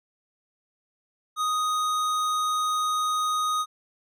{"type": "tone with hard clipping", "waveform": "sine", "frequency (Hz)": 1246, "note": "D#6", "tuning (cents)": 2, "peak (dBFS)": -25, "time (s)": [1.36, 3.66], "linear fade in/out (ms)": 50, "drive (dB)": 15, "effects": []}